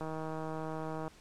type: click train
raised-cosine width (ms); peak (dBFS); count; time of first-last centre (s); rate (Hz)
1; -26; 170; 0.01-1.08; 158
effects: pink hiss -59 dBFS RMS until 1.2 s + low-pass 9000 Hz 12 dB/octave